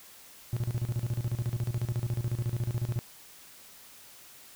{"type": "tone with tremolo", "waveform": "triangle", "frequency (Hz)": 118.8, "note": "A#2", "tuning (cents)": 33, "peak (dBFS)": -24, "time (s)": [0.53, 2.99], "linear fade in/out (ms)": 0, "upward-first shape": "square", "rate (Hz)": 14, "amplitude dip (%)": 80, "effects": ["white hiss -52 dBFS RMS until 4.55 s"]}